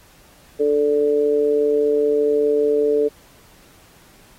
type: tone with amplitude modulation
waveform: sine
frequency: 440 Hz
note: A4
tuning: in tune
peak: -11 dBFS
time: 0.59-3.09 s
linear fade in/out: 20 ms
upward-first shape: sine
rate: 145 Hz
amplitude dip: 75%
effects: pink hiss -51 dBFS RMS until 4.38 s + AAC 48 kbps